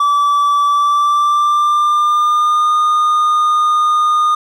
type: tone with pitch glide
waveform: triangle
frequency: 1156 to 1222.6 Hz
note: D6 to D#6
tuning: -28 to -31 cents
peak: -8 dBFS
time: 0-4.35 s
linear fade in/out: 5 ms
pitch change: +97 cents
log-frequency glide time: 0.66-2.75 s
effects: none